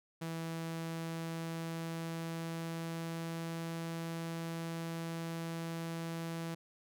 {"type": "tone with pitch glide", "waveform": "sawtooth", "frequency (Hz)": [164.2, 165.63], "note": ["E3", "E3"], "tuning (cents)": [-6, 9], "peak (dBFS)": -34, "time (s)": [0.21, 6.55], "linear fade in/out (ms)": 10, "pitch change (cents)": 15, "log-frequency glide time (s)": [0.36, 3.78], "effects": []}